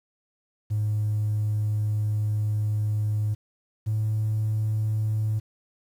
triangle tone pair in turn, 106 / 108.1 Hz, G#2 / A2, +36 / -30 cents, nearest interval unison, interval 34 cents, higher second, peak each -19 dBFS, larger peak neither, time 0.7-3.35 / 3.86-5.4 s, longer first, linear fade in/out 20 ms, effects tanh soft clip ceiling -19 dBFS + 9-bit

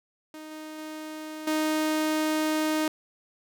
sawtooth tone with level steps, 310.4 Hz, D#4, 4 cents flat, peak -36 / -34 / -32 / -20 dBFS, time 0.34-2.88 s, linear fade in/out 2 ms, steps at 0.51 / 0.78 / 1.47 s, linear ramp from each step 5 ms, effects none

